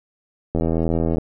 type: click train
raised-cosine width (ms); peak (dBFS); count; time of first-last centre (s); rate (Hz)
2; -8; 53; 0.55-1.183; 82.1
effects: none